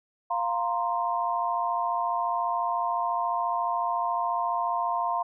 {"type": "chord", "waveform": "sine", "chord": "F suspended fourth", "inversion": "none", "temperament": "equal", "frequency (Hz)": [698.5, 932.3, 1046.5], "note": ["F5", "Bb5", "C6"], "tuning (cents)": [0, 0, 0], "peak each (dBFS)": -29, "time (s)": [0.3, 5.23], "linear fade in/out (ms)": 10, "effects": []}